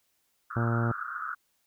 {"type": "band-pass noise", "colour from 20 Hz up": "pink", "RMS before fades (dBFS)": -36, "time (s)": [0.5, 1.35], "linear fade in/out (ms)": 10, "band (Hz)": [1200, 1500], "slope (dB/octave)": 96}
{"type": "harmonic tone", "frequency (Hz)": 116.54, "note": "A#2", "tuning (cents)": 0, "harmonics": [1, 2, 3, 4, 5, 6, 7, 8, 9, 10], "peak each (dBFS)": [-26, -32, -36, -41, -40, -42, -44, -45, -49, -50], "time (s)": [0.56, 0.92], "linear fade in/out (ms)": 5}
{"effects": ["white hiss -73 dBFS RMS until 1.66 s"]}